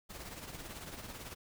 pink noise with tremolo, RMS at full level -44 dBFS, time 0.09-1.35 s, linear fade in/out 20 ms, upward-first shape triangle, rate 18 Hz, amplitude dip 60%, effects none

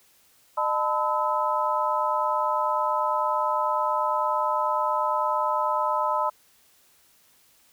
sine tone cluster, 609 / 881 / 1010 / 1292 Hz, D#5 / A5 / B5 / E6, -37 / +2 / +39 / -35 cents, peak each -29 / -28 / -25 / -29 dBFS, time 0.57-6.3 s, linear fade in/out 10 ms, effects white hiss -60 dBFS RMS until 7.72 s

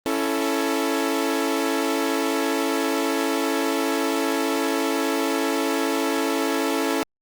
sawtooth chord, A major, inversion first, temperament equal with one note detuned, 277.2 / 332.1 / 440 Hz, C#4 / E4 / A4, 0 / +13 / 0 cents, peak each -21 / -22 / -22 dBFS, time 0.06-7.03 s, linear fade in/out 0 ms, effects Opus 32 kbps

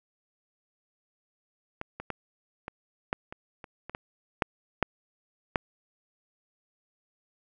clicks, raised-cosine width 0.5 ms, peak -19 / -22 / -17 / -21 / -12 / -24 / -27 / -24 / -19 / -8 / -7 / -9 dBFS, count 12, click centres 1.814 / 2 / 2.103 / 2.681 / 3.129 / 3.325 / 3.642 / 3.896 / 3.949 / 4.422 / 4.827 / 5.558 s, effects none

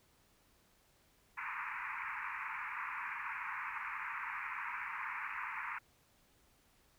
pink band-pass noise, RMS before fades -42 dBFS, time 1.37-5.79 s, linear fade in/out 10 ms, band 900 to 2500 Hz, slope 96 dB/octave, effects pink hiss -70 dBFS RMS until 6.98 s

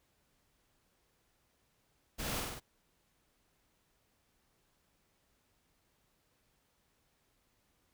pink noise with echo, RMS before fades -39 dBFS, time 2.18-2.41 s, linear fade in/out 20 ms, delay 48 ms, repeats 4, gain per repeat -2 dB, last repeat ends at 2.602 s, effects pink hiss -75 dBFS RMS until 7.93 s

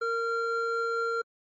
triangle tone pair together, 461.5 / 1380 Hz, A#4 / F6, -17 / -21 cents, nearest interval octave + perfect fifth, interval 1896 cents, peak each -28 / -27 dBFS, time 0.01-1.22 s, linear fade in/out 10 ms, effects MP3 32 kbps

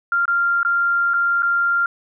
sine tone with dropouts, 1391 Hz, F6, 7 cents flat, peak -15 dBFS, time 0.12-1.86 s, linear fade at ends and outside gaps 2 ms, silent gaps 0.255-0.279 / 0.631-0.649 / 1.136-1.14 / 1.423-1.43 s, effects none

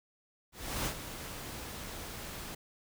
pink noise with ADSR envelope, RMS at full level -33 dBFS, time 0.52-2.55 s, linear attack 340 ms, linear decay 75 ms, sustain -10 dB, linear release 7 ms, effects none

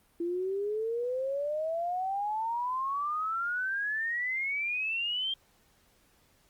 sine exponential sweep, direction up, 336.7 to 3200 Hz, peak -29 dBFS, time 0.2-5.34 s, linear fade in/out 5 ms, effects pink hiss -66 dBFS RMS until 6.49 s + Opus 32 kbps

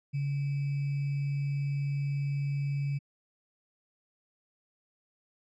sine tone with sample-and-hold, 140.9 Hz, C#3, 29 cents sharp, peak -28 dBFS, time 0.13-2.99 s, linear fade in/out 20 ms, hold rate 2450 Hz, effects low-pass 4000 Hz 12 dB/octave

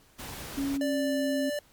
pink noise, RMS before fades -40 dBFS, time 0.18-0.78 s, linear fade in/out 20 ms
sine tone with pitch glide, 277.1 to 270.3 Hz, C#4 to C#4, -1 to -44 cents, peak -27 dBFS, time 0.57-1.5 s, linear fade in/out 10 ms, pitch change -43 cents, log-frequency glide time 0.75-1.15 s
square tone, 587.3 Hz, D5, in tune, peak -30 dBFS, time 0.81-1.59 s, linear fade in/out 2 ms
effects pink hiss -60 dBFS RMS until 1.72 s + MP3 96 kbps

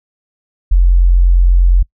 sine tone, 44.22 Hz, F1, 22 cents sharp, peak -5 dBFS, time 0.71-1.83 s, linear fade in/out 10 ms, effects noise-tail reverb RT60 0.1 s tail -24 dB re dry

